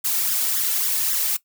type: noise with flanger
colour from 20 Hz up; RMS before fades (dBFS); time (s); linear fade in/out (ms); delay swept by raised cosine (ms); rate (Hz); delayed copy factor
blue; -22; 0.04-1.37; 10; 0.57 to 2.27; 3.7; +0.8
effects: noise-tail reverb RT60 0.1 s tail -18 dB re dry